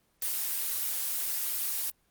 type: noise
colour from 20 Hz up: blue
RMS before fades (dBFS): -31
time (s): 0.22-1.9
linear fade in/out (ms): 0
effects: pink hiss -70 dBFS RMS until 2.1 s + Opus 24 kbps